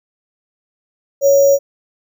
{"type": "tone with sample-and-hold", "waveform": "sine", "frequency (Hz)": 556, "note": "C#5", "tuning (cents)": 5, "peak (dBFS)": -7, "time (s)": [1.21, 1.59], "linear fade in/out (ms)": 50, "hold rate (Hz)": 6300, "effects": []}